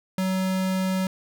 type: tone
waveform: square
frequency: 188 Hz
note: F#3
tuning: 28 cents sharp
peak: -23 dBFS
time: 0.18-1.07 s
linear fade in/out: 2 ms
effects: none